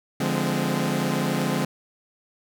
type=chord; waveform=sawtooth; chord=D half-diminished seventh; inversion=none; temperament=equal with one note detuned; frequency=146.83 / 174.61 / 207.7 / 257.6 Hz; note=D3 / F3 / Ab3 / C4; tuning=0 / 0 / 0 / -27 cents; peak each=-24 dBFS; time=0.2-1.65 s; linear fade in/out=5 ms; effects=none